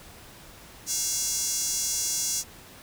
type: tone with high-pass filter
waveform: square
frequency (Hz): 307.1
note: D#4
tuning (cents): -23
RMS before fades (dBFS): -28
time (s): 0.86-2.44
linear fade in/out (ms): 50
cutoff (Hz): 6200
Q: 3.3
effects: pink hiss -48 dBFS RMS until 2.82 s